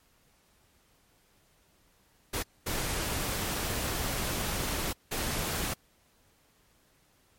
pink noise bursts at uneven times, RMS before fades -32 dBFS, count 3, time 2.33-2.43 / 2.66-4.93 / 5.11-5.74 s, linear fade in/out 10 ms, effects pink hiss -66 dBFS RMS until 7.38 s + MP3 64 kbps

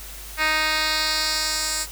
10% pulse tone with band-pass filter sweep, 311.1 Hz, D#4, in tune, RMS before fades -23 dBFS, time 0.37-1.87 s, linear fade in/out 50 ms, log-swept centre 2500 to 7800 Hz, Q 1.6, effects added 50 Hz sine -39 dBFS peak until 1.91 s + white hiss -39 dBFS RMS until 1.91 s

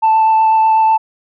sine tone with vibrato, 882 Hz, A5, 4 cents sharp, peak -6 dBFS, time 0.02-0.98 s, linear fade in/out 20 ms, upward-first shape sine, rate 8.1 Hz, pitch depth 9 cents each way, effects tanh soft clip ceiling -6 dBFS

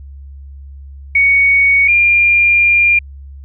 sine tone pair in turn, 2232 / 2400 Hz, C#7 / D7, +11 / +37 cents, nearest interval minor second, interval 126 cents, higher second, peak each -7 dBFS, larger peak neither, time 1.15-1.88 / 1.88-2.99 s, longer second, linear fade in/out 5 ms, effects added 69 Hz sine -30 dBFS peak until 3.44 s

